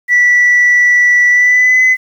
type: tone with pitch glide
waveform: sine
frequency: 1959 to 2026 Hz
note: B6 to B6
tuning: -15 to +44 cents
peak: -4 dBFS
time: 0.08-1.97 s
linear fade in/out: 50 ms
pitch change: +59 cents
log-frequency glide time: 1.29-1.84 s
effects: tanh soft clip ceiling -3 dBFS + 7-bit